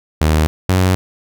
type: tone pair in turn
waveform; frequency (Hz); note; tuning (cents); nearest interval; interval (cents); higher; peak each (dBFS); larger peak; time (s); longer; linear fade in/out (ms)
sawtooth; 77.8 / 92.7; D#2 / F#2; 0 / +4; minor third; 304; second; -7; neither; 0.21-0.47 / 0.69-0.95; neither; 0
effects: none